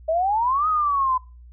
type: exponential two-way sweep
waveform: sine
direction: up then down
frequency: 622.3 to 1274 to 1009 Hz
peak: -18 dBFS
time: 0.08-1.18 s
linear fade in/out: 10 ms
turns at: 0.68 s
effects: noise-tail reverb RT60 0.3 s tail -22 dB re dry + added 60 Hz sine -42 dBFS peak until 1.52 s